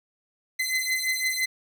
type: beating tone pair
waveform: sawtooth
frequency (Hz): 2041 / 2046.9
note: C7 / C7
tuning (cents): -44 / -39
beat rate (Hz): 5.9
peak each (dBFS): -24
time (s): 0.59-1.46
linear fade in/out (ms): 10
effects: none